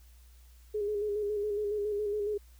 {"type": "tone with vibrato", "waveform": "sine", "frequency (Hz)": 415.3, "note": "G#4", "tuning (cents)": 0, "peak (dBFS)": -29, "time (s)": [0.74, 2.38], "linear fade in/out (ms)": 10, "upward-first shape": "square", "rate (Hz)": 7.2, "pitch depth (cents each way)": 34, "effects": ["added 60 Hz sine -53 dBFS peak until 2.59 s", "white hiss -65 dBFS RMS until 2.59 s"]}